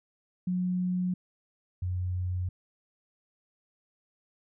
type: tone pair in turn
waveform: sine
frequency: 181.4 / 90.7 Hz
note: F#3 / F#2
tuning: -34 / -34 cents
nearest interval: octave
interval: 1200 cents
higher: first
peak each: -26 / -28 dBFS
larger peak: first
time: 0.47-1.14 / 1.82-2.49 s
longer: neither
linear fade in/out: 5 ms
effects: none